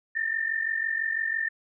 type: tone pair together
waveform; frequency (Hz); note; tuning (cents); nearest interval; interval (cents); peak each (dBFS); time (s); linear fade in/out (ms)
sine; 1786 / 1832; A6 / A#6; +25 / -31; unison; 44; -27 / -30; 0.15-1.49; 10
effects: none